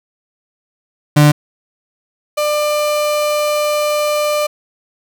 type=tone pair in turn; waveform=35% pulse; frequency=148.3 / 596.1 Hz; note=D3 / D5; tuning=+17 / +26 cents; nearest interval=2 octaves; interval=2409 cents; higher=second; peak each=-4 / -12 dBFS; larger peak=first; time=1.16-1.32 / 2.37-4.47 s; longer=second; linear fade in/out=10 ms; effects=none